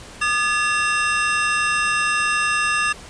square tone cluster, 1218 / 1707 / 2720 Hz, D#6 / G#6 / F7, -37 / +47 / -46 cents, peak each -23 dBFS, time 0.21-2.93 s, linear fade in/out 10 ms, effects pink hiss -40 dBFS RMS until 3.09 s + resampled to 22050 Hz

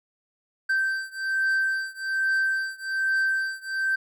triangle beating tone pair, 1557 / 1558.2 Hz, G6 / G6, -12 / -11 cents, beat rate 1.2 Hz, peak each -24 / -25 dBFS, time 0.69-3.96 s, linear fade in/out 10 ms, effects none

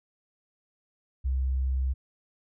sine tone, 65.41 Hz, C2, in tune, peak -24 dBFS, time 1.24-1.94 s, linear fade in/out 20 ms, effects none

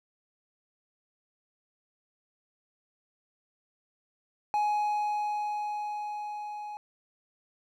triangle tone with level ramp, 837 Hz, G#5, 13 cents sharp, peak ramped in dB -22 to -35 dBFS, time 4.54-6.77 s, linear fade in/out 0 ms, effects none

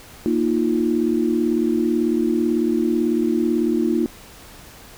sine chord, Bb suspended fourth, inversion none, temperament equal, 233.1 / 311.1 / 349.2 Hz, Bb3 / Eb4 / F4, 0 / 0 / 0 cents, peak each -21 dBFS, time 0.26-4.06 s, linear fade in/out 0 ms, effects pink hiss -43 dBFS RMS until 4.97 s

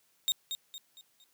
35% pulse tone with echo, 3703 Hz, A#7, 12 cents flat, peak -23 dBFS, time 0.28-0.32 s, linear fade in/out 0 ms, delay 230 ms, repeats 4, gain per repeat -8 dB, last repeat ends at 1.24 s, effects white hiss -70 dBFS RMS until 1.33 s + high-pass 80 Hz 12 dB/octave

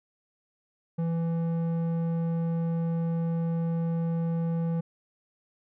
square tone with low-pass filter, 166.4 Hz, E3, 17 cents sharp, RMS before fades -28 dBFS, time 0.98-4.81 s, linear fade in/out 10 ms, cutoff 640 Hz, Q 0.54, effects none

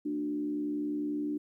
sine tone with frequency modulation, 296 Hz, D4, 14 cents sharp, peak -30 dBFS, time 0.05-1.38 s, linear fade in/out 10 ms, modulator 71.2 Hz, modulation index 0.54, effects 12-bit

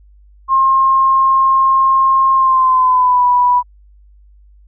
sine tone with pitch glide, 1067 to 984.1 Hz, C6 to B5, +34 to -6 cents, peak -8 dBFS, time 0.48-3.63 s, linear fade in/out 50 ms, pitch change -140 cents, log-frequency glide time 2.34-3.25 s, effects added 50 Hz sine -42 dBFS peak until 4.67 s

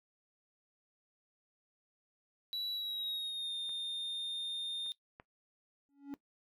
triangle tone with pitch glide, 3927 to 3643 Hz, B7 to A#7, -11 to -41 cents, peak -35 dBFS, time 2.53-4.92 s, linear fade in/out 0 ms, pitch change -130 cents, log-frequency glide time 2.72-3.54 s
clicks, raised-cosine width 0.5 ms, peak -41 / -45 / -35 dBFS, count 3, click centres 3.693 / 4.863 / 5.199 s
triangle tone with exponential growth, 280.8 Hz, C#4, 22 cents sharp, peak -34 dBFS, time 5.89-6.14 s, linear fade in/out 0 ms, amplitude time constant 53 ms
effects noise-tail reverb RT60 0.1 s tail -17 dB re dry

